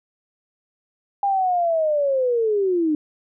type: linear sweep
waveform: sine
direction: down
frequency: 808 to 295.6 Hz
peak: -17 dBFS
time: 1.23-2.95 s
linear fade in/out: 2 ms
effects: none